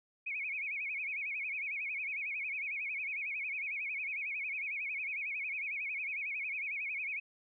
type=tone with vibrato; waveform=sine; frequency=2349 Hz; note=D7; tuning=in tune; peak=-35 dBFS; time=0.26-7.2 s; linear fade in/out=10 ms; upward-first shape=sine; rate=11 Hz; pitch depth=150 cents each way; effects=none